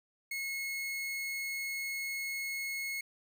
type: tone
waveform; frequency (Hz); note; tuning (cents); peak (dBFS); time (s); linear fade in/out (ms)
40% pulse; 2176; C#7; -33; -34; 0.31-3.01; 5
effects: none